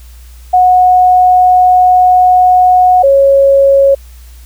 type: tone pair in turn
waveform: sine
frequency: 731 / 550.4 Hz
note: F#5 / C#5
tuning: -21 / -12 cents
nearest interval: perfect fourth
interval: 491 cents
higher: first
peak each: -3 dBFS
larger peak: neither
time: 0.53-3.03 / 3.03-3.95 s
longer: first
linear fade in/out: 10 ms
effects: added 60 Hz sine -31 dBFS peak until 4.45 s + white hiss -44 dBFS RMS until 4.45 s